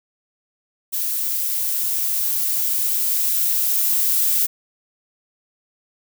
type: noise with level ramp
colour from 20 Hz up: violet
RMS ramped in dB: -23 to -18 dBFS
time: 0.92-4.47 s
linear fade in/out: 20 ms
effects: none